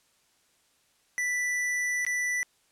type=tone with dropouts; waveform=square; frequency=1976 Hz; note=B6; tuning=in tune; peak=-27 dBFS; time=1.18-2.43 s; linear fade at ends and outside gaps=0 ms; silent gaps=2.05-2.065 s; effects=white hiss -67 dBFS RMS until 2.71 s + low-pass 10000 Hz 12 dB/octave